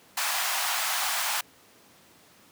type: high-pass noise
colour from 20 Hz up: pink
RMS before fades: -28 dBFS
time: 0.17-1.41 s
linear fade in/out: 5 ms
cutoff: 710 Hz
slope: 48 dB/octave
effects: pink hiss -56 dBFS RMS until 2.51 s + high-pass 150 Hz 12 dB/octave